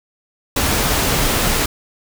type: noise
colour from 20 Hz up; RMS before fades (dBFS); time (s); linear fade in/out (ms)
pink; -17; 0.56-1.66; 5
effects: none